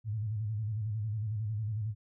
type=tone with vibrato; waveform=sine; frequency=107.5 Hz; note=A2; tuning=40 cents flat; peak=-31 dBFS; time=0.04-1.95 s; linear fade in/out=50 ms; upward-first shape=square; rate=11 Hz; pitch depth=74 cents each way; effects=none